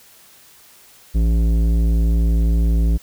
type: tone with tanh clipping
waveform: triangle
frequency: 56.1 Hz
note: A1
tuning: 34 cents sharp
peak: -15 dBFS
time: 1.14-2.98 s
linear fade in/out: 20 ms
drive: 17 dB
effects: white hiss -48 dBFS RMS until 3.02 s